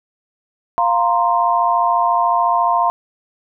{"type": "chord", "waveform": "sine", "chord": "F suspended fourth", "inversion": "none", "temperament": "equal", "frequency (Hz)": [698.5, 932.3, 1046.5], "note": ["F5", "Bb5", "C6"], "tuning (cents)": [0, 0, 0], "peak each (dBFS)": -17, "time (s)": [0.78, 2.9], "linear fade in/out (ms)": 0, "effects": []}